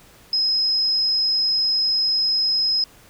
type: tone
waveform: sine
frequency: 5110 Hz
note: D#8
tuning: 45 cents sharp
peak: -17 dBFS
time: 0.33-2.84 s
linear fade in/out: 2 ms
effects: pink hiss -50 dBFS RMS until 3.09 s